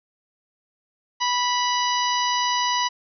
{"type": "harmonic tone", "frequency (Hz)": 983, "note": "B5", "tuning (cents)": -8, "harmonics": [1, 2, 3, 4, 5, 6], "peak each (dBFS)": [-22, -29, -28, -32, -30, -32], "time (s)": [1.2, 2.89], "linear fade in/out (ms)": 20, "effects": []}